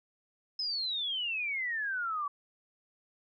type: exponential sweep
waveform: sine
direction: down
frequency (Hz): 5180 to 1127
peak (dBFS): -31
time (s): 0.59-2.28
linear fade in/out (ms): 5
effects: none